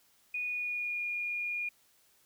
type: tone with pitch glide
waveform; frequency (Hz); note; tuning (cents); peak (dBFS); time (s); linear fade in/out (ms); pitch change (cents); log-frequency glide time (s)
sine; 2466 to 2429; D#7 to D#7; -16 to -42; -32; 0.34-1.69; 5; -26; 0.45-1
effects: white hiss -67 dBFS RMS until 2.25 s